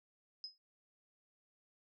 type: tone with exponential decay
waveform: sine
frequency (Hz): 5070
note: D#8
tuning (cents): +32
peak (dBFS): -39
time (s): 0.44-0.58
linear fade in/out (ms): 1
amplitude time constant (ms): 29
effects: none